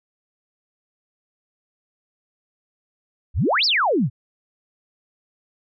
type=exponential two-way sweep; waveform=sine; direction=up then down; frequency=51.2 to 5560 to 102 Hz; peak=-16 dBFS; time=3.34-4.1 s; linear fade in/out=50 ms; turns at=3.65 s; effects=none